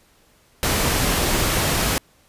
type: noise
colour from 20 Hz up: pink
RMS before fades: -20 dBFS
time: 0.63-1.98 s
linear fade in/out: 0 ms
effects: pink hiss -57 dBFS RMS until 2.28 s + resampled to 32000 Hz